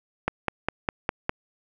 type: click train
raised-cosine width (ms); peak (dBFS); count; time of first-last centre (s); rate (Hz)
0.5; -8; 6; 0.28-1.294; 4.93
effects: none